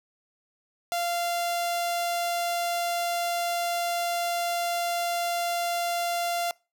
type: tone with notch filter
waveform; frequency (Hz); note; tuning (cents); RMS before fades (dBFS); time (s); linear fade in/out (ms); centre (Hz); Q
sawtooth; 692; F5; -16; -28; 0.92-6.51; 0; 1700; 1.9
effects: noise-tail reverb RT60 0.3 s tail -25 dB re dry